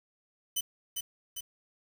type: tone with echo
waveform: 10% pulse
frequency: 3016 Hz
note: F#7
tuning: 32 cents sharp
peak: -20 dBFS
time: 0.56-0.61 s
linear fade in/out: 10 ms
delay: 400 ms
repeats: 2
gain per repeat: -4 dB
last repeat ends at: 1.41 s
effects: 8-bit